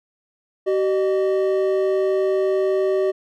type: tone pair together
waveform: triangle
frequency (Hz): 381.7 / 610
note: G4 / D#5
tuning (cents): -46 / -34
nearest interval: minor sixth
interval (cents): 812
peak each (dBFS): -16 / -21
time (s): 0.66-3.12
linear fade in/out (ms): 20
effects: none